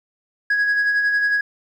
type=tone with tremolo; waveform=sine; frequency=1661.2 Hz; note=G#6; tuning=in tune; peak=-12 dBFS; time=0.5-1.41 s; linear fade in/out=5 ms; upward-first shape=sine; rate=11 Hz; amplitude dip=45%; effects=tanh soft clip ceiling -14 dBFS + 9-bit